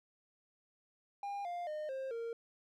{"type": "tone with pitch steps", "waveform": "triangle", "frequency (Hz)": [805, 700.8, 610.1, 531.1, 462.4], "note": ["G5", "F5", "D#5", "C5", "A#4"], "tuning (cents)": [46, 6, -34, 26, -14], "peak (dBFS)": -36, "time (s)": [1.23, 2.33], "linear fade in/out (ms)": 2, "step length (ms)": 220, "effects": []}